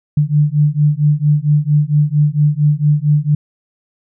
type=beating tone pair; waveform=sine; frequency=146.4 / 150.8 Hz; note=D3 / D3; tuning=-5 / +46 cents; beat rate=4.4 Hz; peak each=-13 dBFS; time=0.17-3.35 s; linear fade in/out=5 ms; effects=none